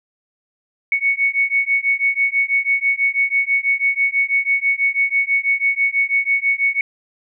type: beating tone pair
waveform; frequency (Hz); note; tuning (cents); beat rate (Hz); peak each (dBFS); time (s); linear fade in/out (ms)
sine; 2217 / 2223.1; C#7 / C#7; 0 / +4; 6.1; -18; 0.92-6.81; 2
effects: none